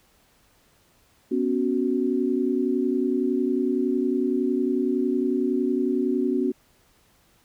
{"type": "chord", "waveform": "sine", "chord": "B suspended second", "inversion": "none", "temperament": "just", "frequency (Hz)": [246.9, 277.8, 370.4], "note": ["B3", "C#4", "F#4"], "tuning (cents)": [0, 4, 2], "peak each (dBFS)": -25, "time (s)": [1.31, 6.52], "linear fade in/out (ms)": 10, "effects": ["pink hiss -61 dBFS RMS until 7.44 s"]}